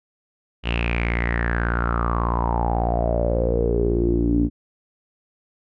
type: tone with low-pass filter sweep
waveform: sawtooth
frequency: 58.27 Hz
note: A#1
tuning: in tune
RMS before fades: -21 dBFS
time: 0.63-4.5 s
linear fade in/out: 50 ms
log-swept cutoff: 2900 to 270 Hz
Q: 8.5
effects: none